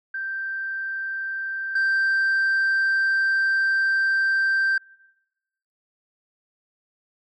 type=tone pair in turn; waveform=sine; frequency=1568 / 1568 Hz; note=G6 / G6; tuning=0 / 0 cents; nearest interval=unison; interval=0 cents; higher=neither; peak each=-26 / -16 dBFS; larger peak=second; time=0.14-1.75 / 1.75-4.78 s; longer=second; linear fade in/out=5 ms; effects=noise-tail reverb RT60 1.0 s tail -26 dB re dry + tanh soft clip ceiling -17 dBFS